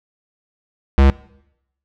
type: tone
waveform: square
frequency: 68.3 Hz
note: C#2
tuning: 25 cents flat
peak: -9 dBFS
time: 0.98-1.1 s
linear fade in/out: 0 ms
effects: noise-tail reverb RT60 0.8 s tail -21 dB re dry + low-pass 3000 Hz 12 dB/octave